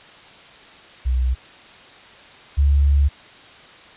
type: tone pair in turn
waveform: sine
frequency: 63 / 70.72 Hz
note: B1 / C#2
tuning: +35 / +35 cents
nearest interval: major second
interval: 200 cents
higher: second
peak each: -16 / -12 dBFS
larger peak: second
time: 1.05-1.35 / 2.57-3.09 s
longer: second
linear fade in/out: 20 ms
effects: white hiss -44 dBFS RMS until 3.96 s + resampled to 8000 Hz